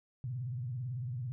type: tone with vibrato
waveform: sine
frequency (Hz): 123.47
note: B2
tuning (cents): 0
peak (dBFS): -35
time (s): 0.24-1.32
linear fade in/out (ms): 0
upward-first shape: sine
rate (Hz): 18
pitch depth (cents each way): 170
effects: none